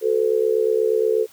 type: tone with amplitude modulation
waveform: sine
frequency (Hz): 440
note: A4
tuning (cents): 0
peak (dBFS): -12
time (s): 0.01-1.27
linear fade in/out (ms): 50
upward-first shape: sine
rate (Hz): 68.4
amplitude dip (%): 90
effects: white hiss -50 dBFS RMS until 1.32 s + high-pass 60 Hz 12 dB/octave